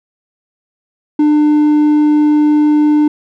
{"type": "tone with hard clipping", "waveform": "sine", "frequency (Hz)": 299.5, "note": "D4", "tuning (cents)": 34, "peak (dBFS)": -8, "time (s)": [1.19, 3.08], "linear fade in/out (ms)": 5, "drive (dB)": 3, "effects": []}